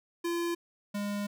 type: tone pair in turn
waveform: square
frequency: 342.1 / 204.2 Hz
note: F4 / G#3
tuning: -36 / -29 cents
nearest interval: major sixth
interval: 893 cents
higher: first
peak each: -30 / -32 dBFS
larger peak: first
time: 0.24-0.55 / 0.94-1.27 s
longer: second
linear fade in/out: 10 ms
effects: none